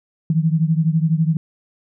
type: beating tone pair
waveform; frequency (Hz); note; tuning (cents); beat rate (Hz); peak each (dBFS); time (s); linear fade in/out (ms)
sine; 157.5 / 169.5; D#3 / E3; +21 / +49; 12; -16 / -19; 0.3-1.37; 2
effects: none